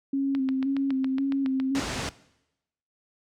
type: tone with vibrato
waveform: sine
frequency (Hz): 269.1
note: C4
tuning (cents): +49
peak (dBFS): -23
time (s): 0.13-1.8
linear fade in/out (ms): 5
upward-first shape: square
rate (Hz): 1.9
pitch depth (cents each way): 32
type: click train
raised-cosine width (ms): 0.3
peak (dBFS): -21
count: 10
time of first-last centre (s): 0.35-1.6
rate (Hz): 7.2
type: low-pass noise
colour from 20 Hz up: pink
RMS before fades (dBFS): -31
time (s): 1.75-2.09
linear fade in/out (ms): 0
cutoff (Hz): 7800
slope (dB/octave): 24
effects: noise-tail reverb RT60 0.9 s tail -20 dB re dry + high-pass 60 Hz 12 dB/octave